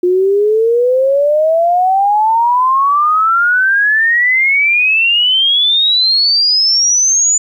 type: exponential sweep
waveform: sine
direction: up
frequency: 353.2 to 7040 Hz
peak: -8 dBFS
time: 0.03-7.38 s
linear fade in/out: 5 ms
effects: 8-bit